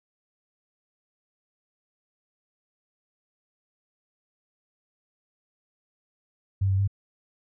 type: tone with pitch steps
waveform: sine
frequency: 97.2 / 96.1 / 99 Hz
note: G2 / G2 / G2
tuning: -14 / -34 / +18 cents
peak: -20 dBFS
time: 6.61-6.877 s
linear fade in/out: 10 ms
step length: 89 ms
effects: none